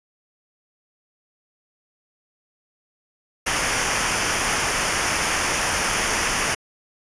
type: noise with comb filter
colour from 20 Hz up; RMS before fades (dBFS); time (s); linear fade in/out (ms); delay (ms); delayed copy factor
pink; -22; 3.46-6.55; 10; 0.25; -0.7
effects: resampled to 22050 Hz